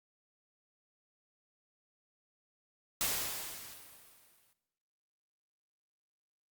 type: noise with exponential decay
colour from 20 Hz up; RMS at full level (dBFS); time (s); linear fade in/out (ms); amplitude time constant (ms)
white; -31; 3.01-4.53; 0; 330
effects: noise-tail reverb RT60 1.0 s tail -17 dB re dry + Opus 48 kbps